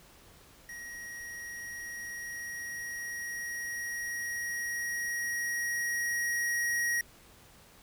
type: tone with level ramp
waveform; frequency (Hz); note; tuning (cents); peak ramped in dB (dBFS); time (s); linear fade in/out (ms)
square; 1893; A#6; +26; -42 to -28; 0.69-7.01; 2
effects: pink hiss -57 dBFS RMS until 7.82 s